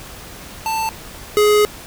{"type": "tone pair in turn", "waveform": "square", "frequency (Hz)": [888, 419.1], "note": ["A5", "G#4"], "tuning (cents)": [16, 16], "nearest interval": "octave + minor second", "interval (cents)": 1300, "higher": "first", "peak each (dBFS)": [-19, -11], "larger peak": "second", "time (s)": [[0.66, 0.89], [1.37, 1.65]], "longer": "second", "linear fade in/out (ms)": 0, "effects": ["pink hiss -36 dBFS RMS until 1.86 s"]}